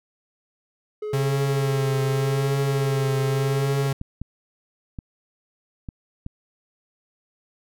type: tone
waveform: triangle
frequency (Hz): 423.9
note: G#4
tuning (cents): +35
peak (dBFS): -25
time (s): 1.02-3.87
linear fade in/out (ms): 5
type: tone with vibrato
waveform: 45% pulse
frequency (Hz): 134.8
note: C#3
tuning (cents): -48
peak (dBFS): -21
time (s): 1.13-3.93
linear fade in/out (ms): 5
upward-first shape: triangle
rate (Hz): 0.85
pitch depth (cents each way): 38
type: clicks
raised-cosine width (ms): 5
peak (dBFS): -20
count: 5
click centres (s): 4.014 / 4.216 / 4.988 / 5.888 / 6.264
effects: none